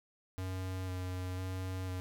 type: tone with vibrato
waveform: square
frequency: 92.5 Hz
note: F#2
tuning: in tune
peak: -37 dBFS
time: 0.38-2 s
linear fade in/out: 0 ms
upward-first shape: square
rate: 1 Hz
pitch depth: 14 cents each way
effects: none